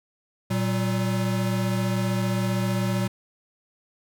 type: tone pair together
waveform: square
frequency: 117.08 / 190 Hz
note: A#2 / F#3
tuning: +8 / +46 cents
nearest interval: minor sixth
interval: 838 cents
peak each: -26 / -26 dBFS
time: 0.5-3.08 s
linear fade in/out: 10 ms
effects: none